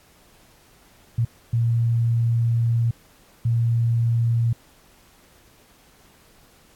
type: tone bursts at uneven times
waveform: sine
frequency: 116.54 Hz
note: A#2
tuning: in tune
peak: -17 dBFS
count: 3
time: 1.18-1.25 / 1.53-2.91 / 3.45-4.53 s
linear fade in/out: 5 ms
effects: pink hiss -55 dBFS RMS until 6.75 s + AAC 64 kbps